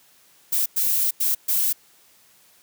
violet noise bursts at uneven times, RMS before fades -21 dBFS, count 4, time 0.52-0.66 / 0.76-1.11 / 1.2-1.35 / 1.48-1.73 s, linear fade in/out 10 ms, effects white hiss -56 dBFS RMS until 2.62 s + high-pass 80 Hz 12 dB/octave

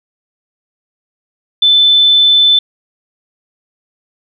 sine tone, 3520 Hz, A7, in tune, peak -5 dBFS, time 1.62-2.59 s, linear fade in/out 5 ms, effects none

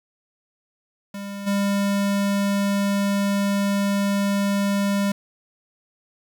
square tone with level steps, 200 Hz, G3, 35 cents sharp, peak -30 / -20 dBFS, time 1.14-5.12 s, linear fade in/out 5 ms, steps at 1.46 s, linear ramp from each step 20 ms, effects 8-bit

